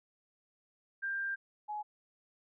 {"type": "tone pair in turn", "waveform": "sine", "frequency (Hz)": [1589, 841.7], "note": ["G6", "G#5"], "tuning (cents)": [23, 23], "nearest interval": "major seventh", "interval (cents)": 1100, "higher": "first", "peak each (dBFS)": [-33, -36], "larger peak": "first", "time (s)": [[1.02, 1.36], [1.68, 1.83]], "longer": "first", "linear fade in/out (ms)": 20, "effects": []}